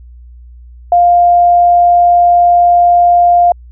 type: tone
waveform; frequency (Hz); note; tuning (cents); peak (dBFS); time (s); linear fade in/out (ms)
sine; 701; F5; +6; -4; 0.92-3.52; 2
effects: added 60 Hz sine -32 dBFS peak until 3.71 s